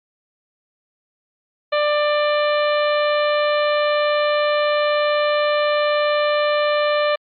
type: harmonic tone with a mistuned harmonic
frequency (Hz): 593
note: D5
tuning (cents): +17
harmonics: 1 / 2 / 3 / 4 / 5 / 6 / 7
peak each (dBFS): -17 / -23 / -27 / -29 / -31 / -33 / -34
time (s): 1.72-7.16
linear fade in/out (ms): 10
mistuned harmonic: 7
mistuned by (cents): -27
effects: Opus 48 kbps